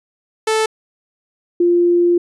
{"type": "tone pair in turn", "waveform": ["sawtooth", "sine"], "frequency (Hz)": [438.7, 348.2], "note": ["A4", "F4"], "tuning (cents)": [-5, -5], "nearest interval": "major third", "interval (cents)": 400, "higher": "first", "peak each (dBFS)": -10, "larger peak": "neither", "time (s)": [[0.47, 0.66], [1.6, 2.18]], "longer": "second", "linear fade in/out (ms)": 5, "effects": ["resampled to 24000 Hz"]}